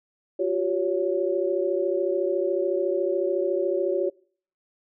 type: tone cluster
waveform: sine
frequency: 353.7 / 387.6 / 560 Hz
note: F4 / G4 / C#5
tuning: +22 / -20 / +18 cents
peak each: -26 dBFS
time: 0.39-4.1 s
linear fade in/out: 10 ms
effects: noise-tail reverb RT60 0.5 s tail -23 dB re dry